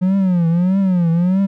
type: tone with vibrato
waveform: triangle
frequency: 180 Hz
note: F#3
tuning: 47 cents flat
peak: -10 dBFS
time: 0.01-1.47 s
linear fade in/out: 20 ms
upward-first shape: triangle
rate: 1.6 Hz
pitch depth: 170 cents each way
effects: none